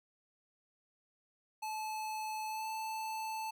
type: tone with pitch glide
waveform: square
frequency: 866 to 879.1 Hz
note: A5 to A5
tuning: -28 to -2 cents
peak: -38 dBFS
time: 1.62-3.51 s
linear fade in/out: 10 ms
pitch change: +26 cents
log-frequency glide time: 2.47-2.67 s
effects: none